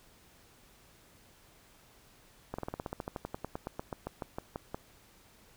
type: slowing click train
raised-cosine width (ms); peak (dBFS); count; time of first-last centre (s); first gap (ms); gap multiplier
1; -22; 23; 2.54-4.745; 45; 1.07
effects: pink hiss -61 dBFS RMS until 5.56 s